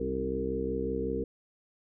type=harmonic tone with a mistuned harmonic; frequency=65.41 Hz; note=C2; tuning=in tune; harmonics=1 / 2 / 3 / 4 / 5 / 6 / 7; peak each=-38 / -44 / -38 / -37 / -40 / -36 / -33 dBFS; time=0-1.24 s; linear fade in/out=5 ms; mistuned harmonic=4; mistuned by=+41 cents; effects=none